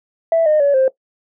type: tone with pitch steps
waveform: sine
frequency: 659.3 / 611.6 / 567.4 / 526.3 Hz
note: E5 / D#5 / C#5 / C5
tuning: 0 / -30 / +40 / +10 cents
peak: -9 dBFS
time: 0.32-0.88 s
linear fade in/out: 2 ms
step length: 140 ms
effects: noise-tail reverb RT60 0.1 s tail -18 dB re dry + tanh soft clip ceiling -7 dBFS